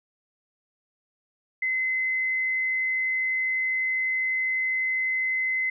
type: tone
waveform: sine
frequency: 2048 Hz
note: C7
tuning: 38 cents flat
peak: -23 dBFS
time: 1.62-5.7 s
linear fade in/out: 5 ms
effects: none